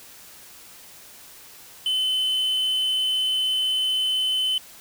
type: tone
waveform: triangle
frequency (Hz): 3042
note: F#7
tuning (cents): +47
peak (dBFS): -19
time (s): 1.86-4.58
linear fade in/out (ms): 2
effects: white hiss -46 dBFS RMS until 4.8 s